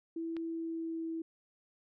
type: tone with pitch glide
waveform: sine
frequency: 329.6 to 326.6 Hz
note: E4 to E4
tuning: 0 to -16 cents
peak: -35 dBFS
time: 0.16-1.22 s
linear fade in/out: 5 ms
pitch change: -16 cents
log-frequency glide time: 0.47-1.09 s
type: click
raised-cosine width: 0.3 ms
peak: -32 dBFS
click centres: 0.367 s
effects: none